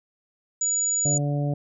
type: tone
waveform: sine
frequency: 6900 Hz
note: A8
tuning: 35 cents flat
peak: -21 dBFS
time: 0.61-1.18 s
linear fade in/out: 5 ms
type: harmonic tone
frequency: 144.5 Hz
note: D3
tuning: 28 cents flat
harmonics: 1 / 2 / 3 / 4 / 5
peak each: -23 / -31 / -38 / -33 / -38 dBFS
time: 1.05-1.54 s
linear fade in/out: 5 ms
effects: none